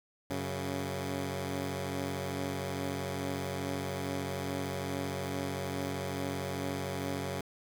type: tone pair together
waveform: 10% pulse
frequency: 93.18 / 138.59 Hz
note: F#2 / C#3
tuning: +13 / 0 cents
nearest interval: perfect fifth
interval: 687 cents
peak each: -28 dBFS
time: 0.3-7.41 s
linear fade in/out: 5 ms
effects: 8-bit